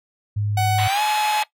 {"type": "tone", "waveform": "sine", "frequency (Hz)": 103.83, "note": "G#2", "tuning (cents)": 0, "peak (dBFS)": -20, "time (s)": [0.36, 0.88], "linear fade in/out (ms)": 10}
{"type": "tone with pitch glide", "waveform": "45% pulse", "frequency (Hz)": [748, 849.4], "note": ["F#5", "G#5"], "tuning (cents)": [19, 39], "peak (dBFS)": -19, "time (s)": [0.57, 1.43], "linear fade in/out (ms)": 5, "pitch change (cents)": 220, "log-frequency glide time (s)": [0.86, 1.01]}
{"type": "band-pass noise", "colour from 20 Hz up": "white", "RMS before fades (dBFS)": -29, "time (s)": [0.78, 1.44], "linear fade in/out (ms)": 5, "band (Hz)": [580, 4000], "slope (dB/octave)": 96}
{"effects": ["noise-tail reverb RT60 0.1 s tail -17 dB re dry"]}